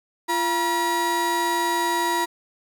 35% pulse tone pair together, 344.3 / 961 Hz, F4 / B5, -25 / -48 cents, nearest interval octave + tritone, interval 1777 cents, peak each -25 / -20 dBFS, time 0.28-2.26 s, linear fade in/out 20 ms, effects none

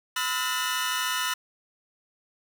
sawtooth tone cluster, 1007 / 1299 / 1432 / 1797 / 2967 Hz, B5 / E6 / F6 / A6 / F#7, +33 / -26 / +43 / +36 / +4 cents, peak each -29 dBFS, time 0.16-1.34 s, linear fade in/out 5 ms, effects none

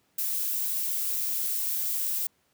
violet noise, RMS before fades -29 dBFS, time 0.18-2.27 s, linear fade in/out 5 ms, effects pink hiss -69 dBFS RMS until 2.53 s + high-pass 100 Hz 12 dB/octave

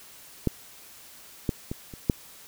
clicks, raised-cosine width 3 ms, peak -9 / -11 / -18 / -27 / -7 dBFS, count 5, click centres 0.473 / 1.492 / 1.715 / 1.938 / 2.098 s, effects white hiss -49 dBFS RMS until 2.47 s

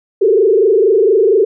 sine tone with frequency modulation, 415.3 Hz, G#4, in tune, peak -7 dBFS, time 0.21-1.45 s, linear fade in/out 10 ms, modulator 24.3 Hz, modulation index 1.9, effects none

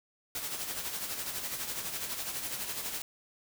white noise with tremolo, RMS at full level -35 dBFS, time 0.35-3.02 s, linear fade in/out 2 ms, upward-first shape sine, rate 12 Hz, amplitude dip 50%, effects none

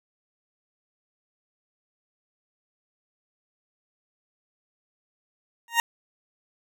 20% pulse tone with exponential growth, 932.3 Hz, A#5, in tune, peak -10 dBFS, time 5.68-5.8 s, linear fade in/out 1 ms, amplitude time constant 26 ms, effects none

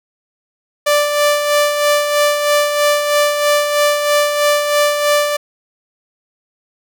sawtooth tone with tremolo, 587.3 Hz, D5, in tune, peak -6 dBFS, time 0.86-5.37 s, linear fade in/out 10 ms, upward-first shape sine, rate 3.1 Hz, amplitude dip 50%, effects none

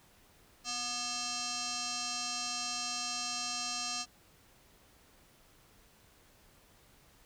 sine tone with frequency modulation, 724 Hz, F#5, 38 cents flat, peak -34 dBFS, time 0.64-4.06 s, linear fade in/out 50 ms, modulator 972 Hz, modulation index 6.6, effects pink hiss -63 dBFS RMS until 7.25 s

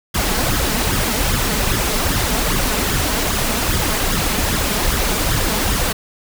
pink noise with flanger, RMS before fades -18 dBFS, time 0.14-5.93 s, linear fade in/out 10 ms, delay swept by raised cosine 0.57 to 4.77 ms, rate 2.5 Hz, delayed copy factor +0.6, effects none

